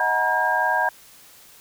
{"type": "tone cluster", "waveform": "sine", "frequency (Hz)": [628, 739, 868, 952, 1612], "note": ["D#5", "F#5", "A5", "A#5", "G6"], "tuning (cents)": [16, -2, -24, 36, 48], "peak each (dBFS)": [-28, -25, -30, -23, -22], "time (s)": [0, 0.89], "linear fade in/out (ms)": 2, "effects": ["white hiss -49 dBFS RMS until 1.6 s"]}